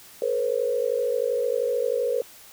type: tone cluster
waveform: sine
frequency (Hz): 435.2 / 485.1 / 538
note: A4 / B4 / C5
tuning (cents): -19 / -31 / +48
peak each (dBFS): -29 / -24 / -27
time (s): 0.22-2.22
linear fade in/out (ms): 2
effects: white hiss -48 dBFS RMS until 2.52 s